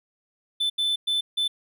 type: tone bursts at uneven times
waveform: triangle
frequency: 3520 Hz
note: A7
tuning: in tune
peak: -20 dBFS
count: 4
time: 0.6-0.7 / 0.78-0.96 / 1.07-1.21 / 1.37-1.48 s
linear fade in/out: 10 ms
effects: none